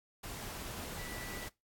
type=tone in noise; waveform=sine; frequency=1965 Hz; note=B6; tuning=9 cents flat; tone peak=-48 dBFS; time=0.98-1.48 s; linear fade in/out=10 ms; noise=pink; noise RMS=-44 dBFS; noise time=0.23-1.49 s; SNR=-7 dB; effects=noise-tail reverb RT60 0.2 s tail -20 dB re dry + AAC 64 kbps